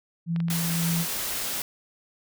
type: tone with tremolo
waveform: sine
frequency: 167.9 Hz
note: E3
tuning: 32 cents sharp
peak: -23 dBFS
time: 0.26-1.06 s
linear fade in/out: 50 ms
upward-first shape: sine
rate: 1.9 Hz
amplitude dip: 30%
type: clicks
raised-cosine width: 0.3 ms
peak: -23 dBFS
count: 4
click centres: 0.362 / 0.403 / 0.484 / 0.576 s
type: noise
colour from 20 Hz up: white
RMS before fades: -30 dBFS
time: 0.5-1.62 s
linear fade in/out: 2 ms
effects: none